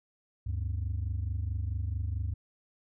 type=tone pair together; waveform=sine; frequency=73.42 / 98 Hz; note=D2 / G2; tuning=0 / 0 cents; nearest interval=perfect fourth; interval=500 cents; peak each=-31 / -31 dBFS; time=0.46-2.34 s; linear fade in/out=10 ms; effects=tanh soft clip ceiling -26 dBFS